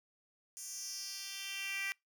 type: tone with high-pass filter sweep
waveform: 10% pulse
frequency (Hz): 392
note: G4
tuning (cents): 0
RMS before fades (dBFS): -42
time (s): 0.57-1.92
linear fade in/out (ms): 0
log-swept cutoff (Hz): 7600 to 2100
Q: 3.1
effects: noise-tail reverb RT60 0.2 s tail -26 dB re dry